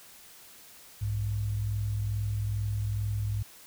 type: tone pair together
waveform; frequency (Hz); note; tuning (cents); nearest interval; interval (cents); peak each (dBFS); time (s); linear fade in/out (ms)
sine; 61.49 / 103.83; B1 / G#2; -7 / 0; major sixth; 907; -36 / -28; 1.01-3.43; 10
effects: white hiss -52 dBFS RMS until 3.66 s